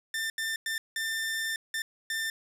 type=tone bursts at uneven times; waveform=sawtooth; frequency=1791 Hz; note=A6; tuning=30 cents sharp; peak=-26 dBFS; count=6; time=0.14-0.3 / 0.38-0.56 / 0.66-0.78 / 0.96-1.56 / 1.74-1.82 / 2.1-2.3 s; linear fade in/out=2 ms; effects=resampled to 32000 Hz + 9-bit

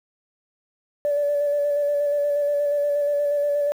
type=tone with vibrato; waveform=sine; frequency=579 Hz; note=D5; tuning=25 cents flat; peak=-18 dBFS; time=1.05-3.72 s; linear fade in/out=0 ms; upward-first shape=square; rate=8.4 Hz; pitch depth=16 cents each way; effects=tanh soft clip ceiling -14 dBFS + 8-bit

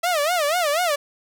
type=tone with vibrato; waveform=sawtooth; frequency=646 Hz; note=E5; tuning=35 cents flat; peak=-15 dBFS; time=0.03-0.96 s; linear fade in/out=10 ms; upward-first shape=sine; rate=4.1 Hz; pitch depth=210 cents each way; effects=none

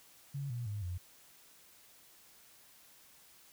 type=tone with pitch steps; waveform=sine; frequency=139.8 / 120.31 / 103.53 / 89.09 Hz; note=C#3 / B2 / G#2 / F2; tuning=+15 / -45 / -5 / +35 cents; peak=-36 dBFS; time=0.34-0.98 s; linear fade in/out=10 ms; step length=160 ms; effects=white hiss -61 dBFS RMS until 3.52 s

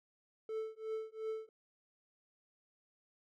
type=tone with tremolo; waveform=triangle; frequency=440 Hz; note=A4; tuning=in tune; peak=-33 dBFS; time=0.49-1.49 s; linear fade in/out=2 ms; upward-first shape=triangle; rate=2.8 Hz; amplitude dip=100%; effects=none

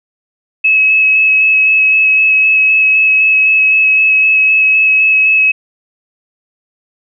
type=tone with vibrato; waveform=sine; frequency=2576 Hz; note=E7; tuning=41 cents flat; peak=-6 dBFS; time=0.64-5.52 s; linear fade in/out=10 ms; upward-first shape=square; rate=3.9 Hz; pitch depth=9 cents each way; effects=none

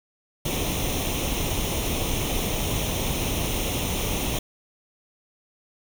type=noise with comb filter; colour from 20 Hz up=pink; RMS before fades=-26 dBFS; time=0.45-4.39 s; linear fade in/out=5 ms; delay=0.32 ms; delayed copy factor=+0.7; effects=none

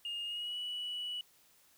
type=tone with pitch glide; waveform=sine; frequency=2837 to 2946 Hz; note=F7 to F#7; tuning=+27 to -8 cents; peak=-35 dBFS; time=0.05-1.21 s; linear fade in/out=2 ms; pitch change=+65 cents; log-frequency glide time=0.25-0.57 s; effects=tanh soft clip ceiling -34 dBFS + white hiss -66 dBFS RMS until 1.77 s

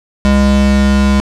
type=tone pair together; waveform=square; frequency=68 / 203.8 Hz; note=C#2 / G#3; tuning=-33 / -32 cents; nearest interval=octave + perfect fifth; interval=1901 cents; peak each=-12 dBFS; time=0.25-1.2 s; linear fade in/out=0 ms; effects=low-pass 7000 Hz 12 dB/octave + 8-bit

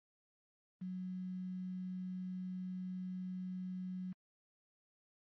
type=tone with quantisation; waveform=sine; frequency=184 Hz; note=F#3; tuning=9 cents flat; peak=-40 dBFS; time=0.81-4.13 s; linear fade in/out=10 ms; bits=10; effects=low-pass 2000 Hz 12 dB/octave + AAC 48 kbps

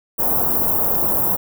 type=band-stop noise; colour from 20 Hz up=white; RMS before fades=-18 dBFS; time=0.18-1.37 s; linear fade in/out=20 ms; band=1000 to 14000 Hz; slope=24 dB/octave; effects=none

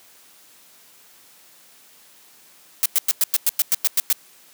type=noise bursts; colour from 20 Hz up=blue; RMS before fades=-17 dBFS; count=11; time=2.83-4.127 s; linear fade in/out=0 ms; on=27 ms; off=100 ms; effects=white hiss -51 dBFS RMS until 4.53 s + high-pass 150 Hz 12 dB/octave

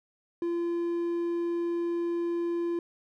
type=tone; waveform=triangle; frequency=342.4 Hz; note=F4; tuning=34 cents flat; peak=-25 dBFS; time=0.42-2.79 s; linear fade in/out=2 ms; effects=none

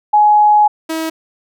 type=tone pair in turn; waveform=sine / sawtooth; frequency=840 / 321.4 Hz; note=G#5 / E4; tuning=+19 / -44 cents; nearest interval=octave + perfect fourth; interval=1663 cents; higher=first; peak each=-6 / -14 dBFS; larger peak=first; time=0.13-0.68 / 0.89-1.1 s; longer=first; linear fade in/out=10 ms; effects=none

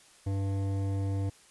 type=tone with hard clipping; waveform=sine; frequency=98 Hz; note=G2; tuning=in tune; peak=-30 dBFS; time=0.26-1.3 s; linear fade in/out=10 ms; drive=13 dB; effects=white hiss -58 dBFS RMS until 1.5 s + resampled to 24000 Hz

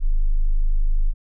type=tone; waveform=sine; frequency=25.96 Hz; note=G#0; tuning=in tune; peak=-13 dBFS; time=0-1.14 s; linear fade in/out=50 ms; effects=tanh soft clip ceiling -10 dBFS

